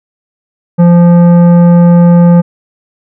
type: tone with tanh clipping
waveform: triangle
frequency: 173.1 Hz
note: F3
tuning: 15 cents flat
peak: -3 dBFS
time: 0.78-2.42 s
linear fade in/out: 20 ms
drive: 16 dB
effects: none